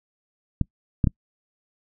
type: clicks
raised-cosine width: 5 ms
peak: -8 / -6 / -7 dBFS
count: 3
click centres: 0.613 / 1.042 / 1.072 s
effects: noise-tail reverb RT60 0.1 s tail -26 dB re dry